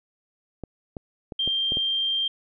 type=clicks; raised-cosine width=2 ms; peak=-20 dBFS; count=6; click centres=0.637 / 0.968 / 1.322 / 1.476 / 1.721 / 1.771 s
type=tone; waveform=sine; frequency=3175 Hz; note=G7; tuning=21 cents sharp; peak=-22 dBFS; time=1.39-2.28 s; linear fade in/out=5 ms
effects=none